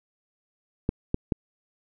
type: clicks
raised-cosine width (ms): 3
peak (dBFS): -10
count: 3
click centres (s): 0.891 / 1.144 / 1.322
effects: none